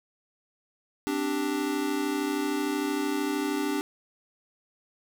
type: chord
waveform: square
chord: C suspended second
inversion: none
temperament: equal with one note detuned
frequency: 260.6 / 293.7 / 392 Hz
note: C4 / D4 / G4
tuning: -7 / 0 / 0 cents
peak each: -35 / -29 / -33 dBFS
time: 1.07-3.81 s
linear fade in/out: 0 ms
effects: none